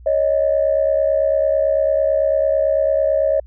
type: tone pair together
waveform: sine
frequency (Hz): 554.4 / 623.4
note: C#5 / D#5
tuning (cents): 0 / +3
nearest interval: major second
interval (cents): 203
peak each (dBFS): -16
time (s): 0.06-3.4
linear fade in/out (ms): 5
effects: tanh soft clip ceiling -6 dBFS + added 60 Hz sine -38 dBFS peak until 3.46 s